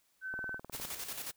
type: tone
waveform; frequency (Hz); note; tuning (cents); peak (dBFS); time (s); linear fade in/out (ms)
sine; 1528; G6; -45; -37; 0.21-0.6; 50
type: click train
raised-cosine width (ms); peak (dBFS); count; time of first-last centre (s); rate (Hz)
1; -31; 11; 0.34-0.85; 19.6
type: noise with tremolo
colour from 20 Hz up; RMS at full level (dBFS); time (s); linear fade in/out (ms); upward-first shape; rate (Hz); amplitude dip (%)
white; -40; 0.72-1.32; 20; square; 11; 50
effects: white hiss -73 dBFS RMS until 1.36 s